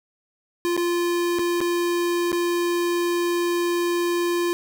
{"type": "tone with dropouts", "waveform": "square", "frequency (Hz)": 347.2, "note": "F4", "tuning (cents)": -10, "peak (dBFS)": -21, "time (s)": [0.65, 4.53], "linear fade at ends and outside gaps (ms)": 0, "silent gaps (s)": [[0.766, 0.776], [1.387, 1.393], [1.605, 1.613], [2.318, 2.328]], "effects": []}